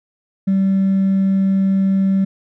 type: tone with hard clipping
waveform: triangle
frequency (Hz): 193.2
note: G3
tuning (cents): -25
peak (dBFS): -12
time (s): 0.47-2.25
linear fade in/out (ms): 10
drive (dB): 2
effects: none